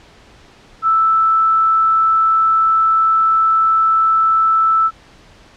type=tone; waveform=sine; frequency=1318.5 Hz; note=E6; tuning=in tune; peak=-10 dBFS; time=0.82-4.91 s; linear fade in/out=50 ms; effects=pink hiss -45 dBFS RMS until 5.56 s + low-pass 5000 Hz 12 dB/octave